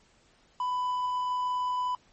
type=tone with quantisation; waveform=triangle; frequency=997 Hz; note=B5; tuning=16 cents sharp; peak=-25 dBFS; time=0.6-1.95 s; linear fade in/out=2 ms; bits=9; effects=pink hiss -63 dBFS RMS until 2.12 s + MP3 32 kbps